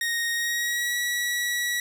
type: tone with pitch glide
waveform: sawtooth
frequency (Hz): 1864.7 to 1932.7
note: A#6 to B6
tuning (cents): 0 to -38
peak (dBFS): -21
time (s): 0.01-1.8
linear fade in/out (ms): 2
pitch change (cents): +62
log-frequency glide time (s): 0.33-0.95
effects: none